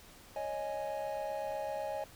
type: chord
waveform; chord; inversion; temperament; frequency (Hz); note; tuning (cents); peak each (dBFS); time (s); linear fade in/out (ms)
triangle; C# suspended second; none; equal; 554.4 / 622.3 / 830.6; C#5 / D#5 / G#5; 0 / 0 / 0; -38 / -37 / -38; 0.36-2.04; 2
effects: pink hiss -56 dBFS RMS until 2.15 s